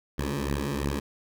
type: beating tone pair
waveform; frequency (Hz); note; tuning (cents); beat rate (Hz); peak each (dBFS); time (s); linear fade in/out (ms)
10% pulse; 69.3 / 72.2; C#2 / D2; 0 / -29; 2.9; -22; 0.18-1; 10
effects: none